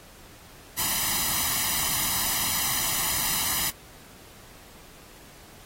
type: noise with comb filter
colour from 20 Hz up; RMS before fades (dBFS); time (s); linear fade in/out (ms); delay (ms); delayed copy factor
white; -26; 0.77-3.71; 20; 1; +0.8
effects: pink hiss -50 dBFS RMS until 5.65 s + AAC 48 kbps